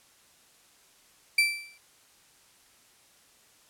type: tone with exponential decay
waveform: 35% pulse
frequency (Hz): 2336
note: D7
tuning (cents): -10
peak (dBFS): -15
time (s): 1.38-1.78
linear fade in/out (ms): 5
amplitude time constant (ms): 85
effects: white hiss -60 dBFS RMS until 3.69 s + low-pass 11000 Hz 12 dB/octave